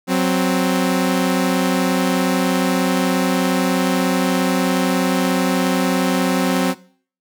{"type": "tone pair together", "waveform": "sawtooth", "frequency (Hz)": [184.79, 261.6], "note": ["F#3", "C4"], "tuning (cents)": [-2, 0], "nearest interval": "tritone", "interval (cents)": 602, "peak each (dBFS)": -14, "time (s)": [0.07, 6.75], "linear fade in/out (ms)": 50, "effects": ["noise-tail reverb RT60 0.5 s tail -20 dB re dry"]}